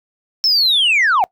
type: linear sweep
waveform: sine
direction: down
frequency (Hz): 5390 to 698.5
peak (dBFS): -9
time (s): 0.44-1.24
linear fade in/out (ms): 0
effects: noise-tail reverb RT60 0.1 s tail -24 dB re dry + tanh soft clip ceiling -9 dBFS